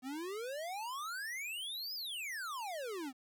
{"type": "exponential two-way sweep", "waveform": "square", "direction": "up then down", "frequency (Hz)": [246.9, 5170, 246.9], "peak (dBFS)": -40, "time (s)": [0.02, 3.13], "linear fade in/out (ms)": 50, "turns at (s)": 1.94, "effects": ["12-bit"]}